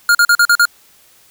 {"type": "tone bursts", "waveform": "square", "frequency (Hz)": 1416, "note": "F6", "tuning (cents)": 23, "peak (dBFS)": -8, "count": 6, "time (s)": [0.09, 0.654], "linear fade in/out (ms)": 2, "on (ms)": 59, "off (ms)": 42, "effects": ["white hiss -49 dBFS RMS until 1.3 s"]}